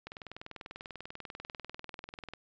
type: click train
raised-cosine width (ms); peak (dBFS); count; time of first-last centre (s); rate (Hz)
0.3; -27; 47; 0.07-2.336; 20.3
effects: resampled to 16000 Hz